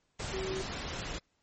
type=tone in noise; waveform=sine; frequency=380 Hz; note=F#4; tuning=46 cents sharp; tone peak=-34 dBFS; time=0.33-0.62 s; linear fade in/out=10 ms; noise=pink; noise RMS=-38 dBFS; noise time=0.19-1.19 s; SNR=+1 dB; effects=pink hiss -75 dBFS RMS until 1.42 s + MP3 32 kbps